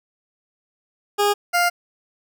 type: tone pair in turn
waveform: 20% pulse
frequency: 410 / 701 Hz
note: G#4 / F5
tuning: -22 / +6 cents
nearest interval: major sixth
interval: 928 cents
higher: second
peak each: -11 dBFS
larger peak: neither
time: 1.18-1.34 / 1.53-1.7 s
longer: second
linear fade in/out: 20 ms
effects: none